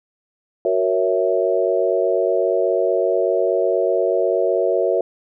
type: chord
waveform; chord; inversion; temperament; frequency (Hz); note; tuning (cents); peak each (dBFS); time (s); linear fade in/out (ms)
sine; F# dominant seventh; none; equal; 370 / 466.2 / 554.4 / 659.3; F#4 / A#4 / C#5 / E5; 0 / 0 / 0 / 0; -21; 0.65-5.01; 2
effects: none